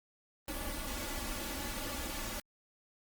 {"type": "noise with comb filter", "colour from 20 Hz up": "pink", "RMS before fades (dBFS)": -39, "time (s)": [0.48, 2.4], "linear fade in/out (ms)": 2, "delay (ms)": 3.5, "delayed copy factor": 0.95, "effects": ["Opus 32 kbps"]}